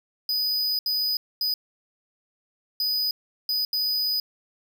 square tone bursts at uneven times, 4978 Hz, D#8, in tune, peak -23 dBFS, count 6, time 0.29-0.79 / 0.86-1.17 / 1.41-1.54 / 2.8-3.11 / 3.49-3.65 / 3.73-4.2 s, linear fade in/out 2 ms, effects 10-bit

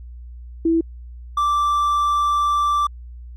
sine / triangle tone pair in turn, 329.6 / 1171.2 Hz, E4 / D6, 0 / -5 cents, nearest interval octave + minor seventh, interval 2195 cents, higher second, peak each -14 dBFS, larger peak neither, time 0.65-0.81 / 1.37-2.87 s, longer second, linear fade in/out 5 ms, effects added 60 Hz sine -34 dBFS peak until 3.36 s

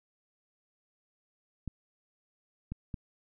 clicks, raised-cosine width 5 ms, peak -24 dBFS, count 3, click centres 1.677 / 2.72 / 2.942 s, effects none

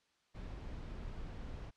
brown noise, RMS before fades -45 dBFS, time 0.34-1.71 s, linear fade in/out 20 ms, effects white hiss -75 dBFS RMS until 1.76 s + low-pass 5000 Hz 12 dB/octave

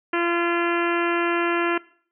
harmonic tone, 343 Hz, F4, 31 cents flat, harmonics 1 / 2 / 3 / 4 / 5 / 6 / 7 / 8 / 9, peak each -23 / -31 / -29 / -28 / -28 / -33 / -33 / -33 / -40 dBFS, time 0.13-1.78 s, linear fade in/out 5 ms, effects noise-tail reverb RT60 0.5 s tail -20 dB re dry

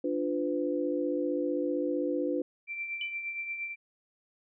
sine chord, B diminished, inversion first, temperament equal with one note detuned, 293.7 / 349.2 / 503.4 Hz, D4 / F4 / B4, 0 / 0 / +33 cents, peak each -31 / -33 / -32 dBFS, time 0.04-2.42 s, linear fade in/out 5 ms
sine tone with tremolo, 2349 Hz, D7, in tune, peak -31 dBFS, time 2.67-3.76 s, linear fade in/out 50 ms, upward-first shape triangle, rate 8.6 Hz, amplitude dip 55%
sine tone with exponential decay, 3004 Hz, F#7, 26 cents sharp, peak -31 dBFS, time 3.01-3.15 s, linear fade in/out 2 ms, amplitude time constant 29 ms
effects none

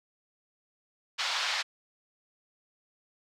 white band-pass noise, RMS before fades -31 dBFS, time 1.18-1.63 s, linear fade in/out 20 ms, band 740 to 4800 Hz, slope 24 dB/octave, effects none

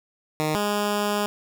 10% pulse tone pair in turn, 154.4 / 206.5 Hz, D#3 / G#3, -13 / -10 cents, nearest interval perfect fourth, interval 503 cents, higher second, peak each -14 dBFS, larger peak neither, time 0.4-0.55 / 0.55-1.26 s, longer second, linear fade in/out 0 ms, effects none

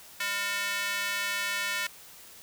square tone with high-pass filter, 201.5 Hz, G3, 48 cents sharp, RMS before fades -31 dBFS, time 0.2-1.87 s, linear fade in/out 5 ms, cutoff 1800 Hz, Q 1.7, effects white hiss -50 dBFS RMS until 2.42 s

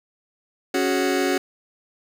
sawtooth chord, C# suspended fourth, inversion none, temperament just, 277.2 / 369.6 / 415.8 Hz, C#4 / F#4 / G#4, 0 / -2 / +2 cents, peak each -19 / -18 / -23 dBFS, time 0.74-1.38 s, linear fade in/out 5 ms, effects low-pass 9000 Hz 12 dB/octave + 7-bit

